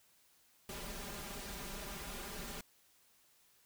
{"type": "noise with comb filter", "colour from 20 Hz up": "pink", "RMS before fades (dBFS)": -45, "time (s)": [0.69, 2.61], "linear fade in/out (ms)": 2, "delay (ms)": 5, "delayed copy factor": 0.95, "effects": ["white hiss -69 dBFS RMS until 3.65 s"]}